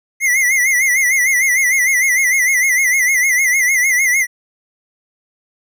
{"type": "tone with vibrato", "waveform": "square", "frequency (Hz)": 2055, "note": "C7", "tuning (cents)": -32, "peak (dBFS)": -12, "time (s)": [0.2, 4.27], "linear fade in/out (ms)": 50, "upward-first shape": "sine", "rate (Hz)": 6.6, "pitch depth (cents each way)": 100, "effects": []}